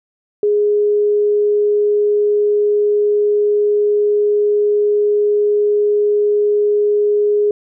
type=tone; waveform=sine; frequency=415.3 Hz; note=G#4; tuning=in tune; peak=-11 dBFS; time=0.43-7.51 s; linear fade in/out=2 ms; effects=none